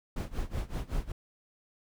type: noise with tremolo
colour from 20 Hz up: brown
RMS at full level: -31 dBFS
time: 0.16-1.12 s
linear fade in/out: 5 ms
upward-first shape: sine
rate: 5.3 Hz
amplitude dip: 90%
effects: none